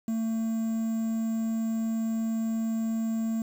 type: tone with quantisation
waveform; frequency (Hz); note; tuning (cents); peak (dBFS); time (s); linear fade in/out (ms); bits
triangle; 224.3; A3; +34; -24; 0.08-3.42; 2; 8
effects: none